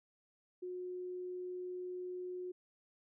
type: tone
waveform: sine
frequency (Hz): 362.6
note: F#4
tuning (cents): -35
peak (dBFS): -40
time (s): 0.62-2.52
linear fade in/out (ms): 10
effects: none